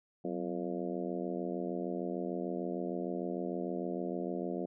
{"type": "harmonic tone with a mistuned harmonic", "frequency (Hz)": 86.6, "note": "F2", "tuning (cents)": -14, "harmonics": [2, 3, 4, 5, 6, 7, 8], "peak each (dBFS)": [-40, -41, -39, -42, -44, -44, -46], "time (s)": [0.24, 4.66], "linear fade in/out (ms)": 10, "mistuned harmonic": 2, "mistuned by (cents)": 120, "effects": []}